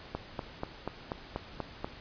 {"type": "click train", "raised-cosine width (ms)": 1, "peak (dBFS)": -19, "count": 8, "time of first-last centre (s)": [0.15, 1.845], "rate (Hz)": 4.13, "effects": ["pink hiss -49 dBFS RMS until 2 s", "resampled to 11025 Hz"]}